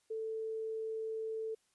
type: tone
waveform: sine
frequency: 442.6 Hz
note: A4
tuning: 10 cents sharp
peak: -36 dBFS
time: 0.1-1.55 s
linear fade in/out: 10 ms
effects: white hiss -75 dBFS RMS until 1.74 s + resampled to 24000 Hz